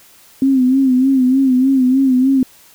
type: tone with vibrato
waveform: sine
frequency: 261.6 Hz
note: C4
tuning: in tune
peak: -9 dBFS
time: 0.42-2.43 s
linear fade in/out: 2 ms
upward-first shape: sine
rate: 3.3 Hz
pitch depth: 69 cents each way
effects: white hiss -46 dBFS RMS until 2.74 s